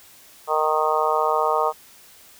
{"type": "harmonic tone", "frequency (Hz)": 154.9, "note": "D#3", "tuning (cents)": -7, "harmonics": [3, 4, 5, 6, 7, 8], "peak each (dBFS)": [-25, -25, -25, -25, -25, -25], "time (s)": [0.47, 1.73], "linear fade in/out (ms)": 50, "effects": ["white hiss -49 dBFS RMS until 2.39 s"]}